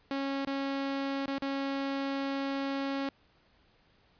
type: tone with dropouts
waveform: sawtooth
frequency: 274.6 Hz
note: C#4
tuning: 16 cents flat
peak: -27 dBFS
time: 0.11-3.09 s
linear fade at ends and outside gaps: 1 ms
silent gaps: 0.45-0.472 / 1.259-1.28 / 1.383-1.422 s
effects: pink hiss -66 dBFS RMS until 4.19 s + resampled to 11025 Hz